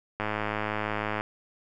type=click train; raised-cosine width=0.5 ms; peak=-14 dBFS; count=108; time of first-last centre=0.2-1.209 s; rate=106 Hz; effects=none